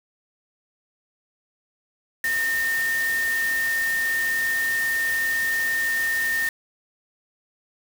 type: tone in noise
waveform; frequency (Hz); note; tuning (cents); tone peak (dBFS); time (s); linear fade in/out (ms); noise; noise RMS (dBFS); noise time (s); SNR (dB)
sine; 1823; A#6; -39; -21; 2.24-6.49; 2; white; -33; 2.24-6.49; +9
effects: none